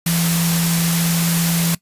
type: tone in noise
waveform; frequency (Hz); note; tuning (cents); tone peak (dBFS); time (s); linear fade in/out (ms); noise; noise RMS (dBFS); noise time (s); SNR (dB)
sine; 168.3; E3; +36; -16; 0.06-1.75; 5; white; -21; 0.06-1.75; +2
effects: noise-tail reverb RT60 0.1 s tail -20 dB re dry + resampled to 32000 Hz